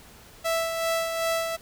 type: tone with tremolo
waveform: sawtooth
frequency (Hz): 659.3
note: E5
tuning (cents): 0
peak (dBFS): -19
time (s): 0.44-1.57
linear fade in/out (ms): 20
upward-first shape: sine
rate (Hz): 2.6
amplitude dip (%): 45
effects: pink hiss -50 dBFS RMS until 1.61 s